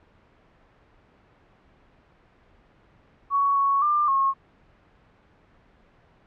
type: tone with pitch steps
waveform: sine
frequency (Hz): 1118 / 1110 / 1193 / 1087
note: C#6 / C#6 / D6 / C#6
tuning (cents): +14 / +2 / +27 / -34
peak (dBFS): -18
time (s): 3.3-4.34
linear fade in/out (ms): 50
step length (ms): 260
effects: pink hiss -58 dBFS RMS until 6.26 s + low-pass 2000 Hz 12 dB/octave